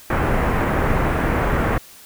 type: low-pass noise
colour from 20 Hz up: pink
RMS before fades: -19 dBFS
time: 0.1-1.78 s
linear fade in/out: 2 ms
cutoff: 2000 Hz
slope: 24 dB/octave
effects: white hiss -44 dBFS RMS until 2.05 s